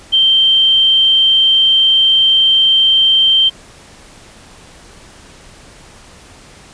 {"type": "tone", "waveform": "sine", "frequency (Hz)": 3136, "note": "G7", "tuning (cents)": 0, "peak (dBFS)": -7, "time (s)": [0.12, 3.5], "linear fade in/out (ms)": 20, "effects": ["pink hiss -40 dBFS RMS until 6.73 s", "resampled to 22050 Hz"]}